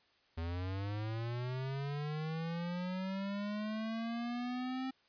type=linear sweep; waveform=square; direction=up; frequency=81.1 to 263.9 Hz; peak=-37 dBFS; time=0.37-4.91 s; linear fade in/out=10 ms; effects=white hiss -70 dBFS RMS until 5.08 s + resampled to 11025 Hz